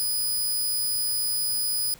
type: tone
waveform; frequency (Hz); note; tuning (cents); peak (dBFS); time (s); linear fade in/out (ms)
5% pulse; 4978; D#8; 0; -17; 0-1.94; 0
effects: pink hiss -50 dBFS RMS until 1.99 s